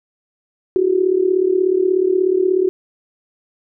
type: tone with amplitude modulation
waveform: sine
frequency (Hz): 371.7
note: F#4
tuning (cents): +8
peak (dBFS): -9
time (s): 0.76-2.69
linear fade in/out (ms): 0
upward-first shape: sine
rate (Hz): 36.6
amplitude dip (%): 80
effects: none